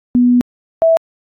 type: tone pair in turn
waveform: sine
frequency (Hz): 245.4 / 655.1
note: B3 / E5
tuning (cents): -11 / -11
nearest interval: octave + perfect fourth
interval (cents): 1700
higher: second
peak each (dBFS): -7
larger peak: neither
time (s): 0.15-0.41 / 0.82-0.97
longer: first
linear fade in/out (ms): 0
effects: AAC 64 kbps

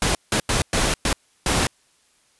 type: noise bursts at uneven times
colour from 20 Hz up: pink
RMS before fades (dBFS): -20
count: 6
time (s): 0.02-0.15 / 0.32-0.4 / 0.49-0.62 / 0.73-0.94 / 1.05-1.13 / 1.46-1.67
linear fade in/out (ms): 2
effects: white hiss -61 dBFS RMS until 2.39 s + resampled to 24000 Hz

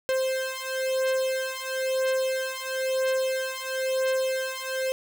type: beating tone pair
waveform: 45% pulse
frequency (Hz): 523.3 / 524.3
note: C5 / C5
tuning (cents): 0 / +3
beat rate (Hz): 1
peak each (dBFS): -28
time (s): 0.09-4.92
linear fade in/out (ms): 0
effects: none

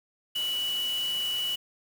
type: tone in noise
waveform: sine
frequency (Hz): 2949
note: F#7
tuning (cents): -6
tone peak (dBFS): -27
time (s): 0.35-1.56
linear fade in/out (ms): 10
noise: white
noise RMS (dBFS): -40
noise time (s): 0.35-1.56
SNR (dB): +10
effects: none

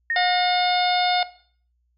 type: tone with exponential decay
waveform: sine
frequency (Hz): 1849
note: A#6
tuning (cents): -15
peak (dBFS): -20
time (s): 0.1-0.98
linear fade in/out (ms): 2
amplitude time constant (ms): 190
type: harmonic tone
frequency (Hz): 720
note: F#5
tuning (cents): -47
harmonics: 1 / 2 / 3 / 4 / 5 / 6 / 7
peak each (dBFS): -20 / -30 / -28 / -33 / -26 / -31 / -34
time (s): 0.16-1.23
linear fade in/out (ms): 2
effects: noise-tail reverb RT60 0.5 s tail -17 dB re dry + added 60 Hz sine -65 dBFS peak until 1.97 s

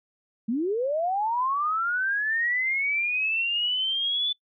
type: linear sweep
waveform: sine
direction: up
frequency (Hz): 209.7 to 3500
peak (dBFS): -23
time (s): 0.48-4.33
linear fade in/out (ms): 10
effects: noise-tail reverb RT60 0.1 s tail -21 dB re dry

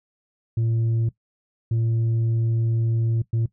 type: tone bursts at uneven times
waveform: sine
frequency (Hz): 114.2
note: A#2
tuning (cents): -35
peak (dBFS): -16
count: 3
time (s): 0.57-1.09 / 1.71-3.22 / 3.33-3.46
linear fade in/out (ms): 5
effects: noise-tail reverb RT60 0.1 s tail -19 dB re dry + tanh soft clip ceiling -18 dBFS

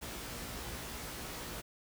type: noise with comb filter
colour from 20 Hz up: pink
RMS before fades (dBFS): -43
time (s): 0.01-1.62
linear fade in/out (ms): 20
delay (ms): 17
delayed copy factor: +1
effects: none

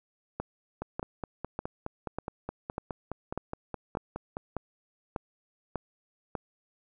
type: two click trains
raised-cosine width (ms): 1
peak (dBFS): -18 / -20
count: 11 / 18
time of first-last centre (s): 0.4-6.352 / 0.82-4.369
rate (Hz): 1.68 / 4.79
effects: none

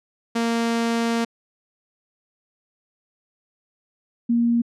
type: tone pair in turn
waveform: sawtooth / sine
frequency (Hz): 231.5 / 235.3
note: A#3 / A#3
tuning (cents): -12 / +16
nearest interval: unison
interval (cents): 28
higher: second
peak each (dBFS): -16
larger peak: neither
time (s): 0.35-1.25 / 4.29-4.62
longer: first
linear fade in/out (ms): 10
effects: low-pass 8000 Hz 12 dB/octave

